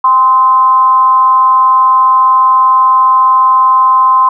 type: tone with frequency modulation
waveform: sine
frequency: 1037 Hz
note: C6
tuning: 16 cents flat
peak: -4 dBFS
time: 0.04-4.29 s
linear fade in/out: 5 ms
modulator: 239 Hz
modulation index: 0.32
effects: none